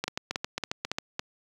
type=two click trains; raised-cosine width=0.2 ms; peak=-12 / -12 dBFS; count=8 / 5; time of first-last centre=0.04-0.985 / 0.08-1.194 s; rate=7.41 / 3.59 Hz; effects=high-pass 100 Hz 12 dB/octave + 9-bit